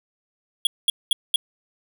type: tone bursts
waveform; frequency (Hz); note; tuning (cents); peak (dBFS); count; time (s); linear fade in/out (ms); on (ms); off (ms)
square; 3322; G#7; 0; -16; 4; 0.65-1.36; 2; 20; 210
effects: none